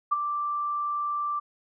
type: tone with ADSR envelope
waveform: sine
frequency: 1174.7 Hz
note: D6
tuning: in tune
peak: -18 dBFS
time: 0.11-1.4 s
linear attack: 15 ms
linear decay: 23 ms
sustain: -8 dB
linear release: 14 ms
effects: none